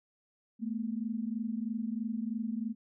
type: tone pair together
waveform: sine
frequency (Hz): 217 / 240.1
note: A3 / B3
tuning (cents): -24 / -49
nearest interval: major second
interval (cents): 175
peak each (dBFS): -34 / -36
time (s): 0.59-2.75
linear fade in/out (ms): 50
effects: none